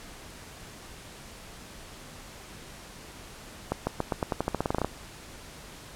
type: accelerating click train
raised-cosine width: 1 ms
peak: -12 dBFS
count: 16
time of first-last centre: 3.72-4.846 s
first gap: 150 ms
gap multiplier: 0.89
effects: pink hiss -46 dBFS RMS until 5.95 s + low-pass 11000 Hz 12 dB/octave